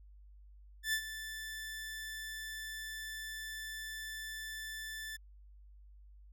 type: tone with ADSR envelope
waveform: sawtooth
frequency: 1758 Hz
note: A6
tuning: 2 cents flat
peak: -26 dBFS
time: 0.83-5.17 s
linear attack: 100 ms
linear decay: 76 ms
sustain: -12 dB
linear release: 13 ms
effects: added 50 Hz sine -54 dBFS peak until 6.32 s